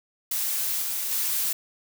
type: noise with level steps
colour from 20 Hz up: blue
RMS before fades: -27 / -29 / -26 dBFS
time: 0.31-1.53 s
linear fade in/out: 5 ms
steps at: 0.82 / 1.11 s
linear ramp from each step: 5 ms
effects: none